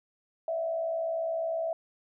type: tone with frequency modulation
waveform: sine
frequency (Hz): 657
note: E5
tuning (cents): -6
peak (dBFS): -28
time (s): 0.48-1.73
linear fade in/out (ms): 2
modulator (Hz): 60.2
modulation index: 0.51
effects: none